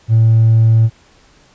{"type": "tone with hard clipping", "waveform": "sine", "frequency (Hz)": 112.5, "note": "A2", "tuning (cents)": 39, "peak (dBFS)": -7, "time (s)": [0.08, 0.9], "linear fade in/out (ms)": 50, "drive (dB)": 1, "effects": ["pink hiss -49 dBFS RMS until 1.54 s", "resampled to 16000 Hz"]}